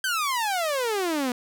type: exponential sweep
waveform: sawtooth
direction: down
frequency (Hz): 1582 to 239.4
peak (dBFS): -20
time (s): 0.04-1.32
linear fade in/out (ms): 2
effects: none